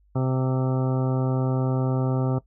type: harmonic tone with a mistuned harmonic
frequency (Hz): 130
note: C3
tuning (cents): -11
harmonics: 1 / 2 / 3 / 4 / 5 / 6 / 7 / 9 / 10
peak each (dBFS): -22 / -28 / -32 / -34 / -36 / -38 / -39 / -41 / -42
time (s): 0.15-2.39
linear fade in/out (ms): 10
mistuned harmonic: 10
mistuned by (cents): +21
effects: noise-tail reverb RT60 0.1 s tail -18 dB re dry + added 50 Hz sine -57 dBFS peak until 2.46 s